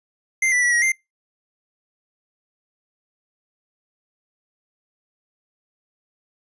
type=tone with pitch steps; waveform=square; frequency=2088 / 1974 / 1943 / 1900 / 2093 Hz; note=C7 / B6 / B6 / A#6 / C7; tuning=-4 / -1 / -29 / +33 / 0 cents; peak=-17 dBFS; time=0.42-0.92 s; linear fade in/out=5 ms; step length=100 ms; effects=noise-tail reverb RT60 0.2 s tail -24 dB re dry + resampled to 24000 Hz